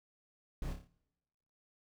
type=noise with echo; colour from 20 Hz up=brown; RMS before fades=-40 dBFS; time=0.62-0.73 s; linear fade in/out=2 ms; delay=29 ms; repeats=5; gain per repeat=-5 dB; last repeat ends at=0.875 s; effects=noise-tail reverb RT60 1.0 s tail -23 dB re dry